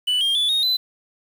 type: tone with pitch steps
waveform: triangle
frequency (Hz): 2977 / 3209 / 3459 / 3729 / 4020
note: F#7 / G7 / A7 / A#7 / B7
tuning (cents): +10 / +40 / -30 / 0 / +30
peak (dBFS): -16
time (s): 0.07-0.77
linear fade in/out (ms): 10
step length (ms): 140
effects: 7-bit